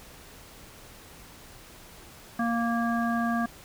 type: harmonic tone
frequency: 233.1 Hz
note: A#3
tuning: in tune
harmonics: 1 / 3 / 5 / 7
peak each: -26 / -31 / -33 / -34 dBFS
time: 2.39-3.46 s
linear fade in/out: 5 ms
effects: pink hiss -49 dBFS RMS until 3.64 s